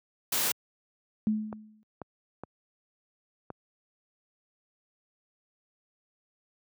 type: noise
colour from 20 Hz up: white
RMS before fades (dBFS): -28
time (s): 0.32-0.52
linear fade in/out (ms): 5
type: tone with exponential decay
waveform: sine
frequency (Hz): 214.9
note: A3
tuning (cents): -41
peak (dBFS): -21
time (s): 1.27-1.83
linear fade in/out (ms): 0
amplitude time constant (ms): 120
type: clicks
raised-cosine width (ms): 1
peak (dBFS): -24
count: 4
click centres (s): 1.528 / 2.017 / 2.436 / 3.503
effects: high-pass 100 Hz 12 dB/octave